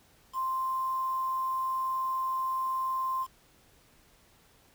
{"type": "tone with quantisation", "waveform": "sine", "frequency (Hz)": 1046.5, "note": "C6", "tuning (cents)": 0, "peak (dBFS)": -28, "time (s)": [0.33, 3.27], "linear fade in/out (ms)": 50, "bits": 8, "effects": ["pink hiss -62 dBFS RMS until 4.74 s"]}